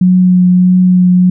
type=tone with vibrato; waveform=sine; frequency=181.8 Hz; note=F#3; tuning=30 cents flat; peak=-4 dBFS; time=0.01-1.3 s; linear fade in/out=5 ms; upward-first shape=triangle; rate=1.6 Hz; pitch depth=15 cents each way; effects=none